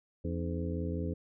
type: harmonic tone with a mistuned harmonic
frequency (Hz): 85.1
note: F2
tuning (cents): -44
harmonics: 1 / 2 / 3 / 4 / 5 / 6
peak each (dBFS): -35 / -38 / -40 / -41 / -42 / -43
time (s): 0.24-1.14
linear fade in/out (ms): 10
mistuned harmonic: 4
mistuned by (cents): -140
effects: none